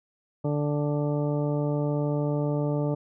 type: harmonic tone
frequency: 146.83 Hz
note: D3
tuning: in tune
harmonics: 1 / 2 / 3 / 4 / 5 / 6 / 8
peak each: -26 / -30 / -32 / -32 / -45 / -40 / -46 dBFS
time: 0.44-2.95 s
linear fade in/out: 10 ms
effects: none